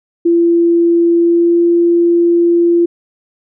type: tone with pitch glide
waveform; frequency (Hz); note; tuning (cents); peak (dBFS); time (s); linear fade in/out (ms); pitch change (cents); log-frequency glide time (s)
sine; 339.9 to 342.7; F4 to F4; -47 to -33; -7; 0.25-2.86; 10; +14; 1.17-1.62
effects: none